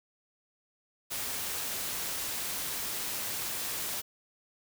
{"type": "noise", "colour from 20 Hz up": "white", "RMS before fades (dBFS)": -35, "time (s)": [1.1, 4.02], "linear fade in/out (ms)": 20, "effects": []}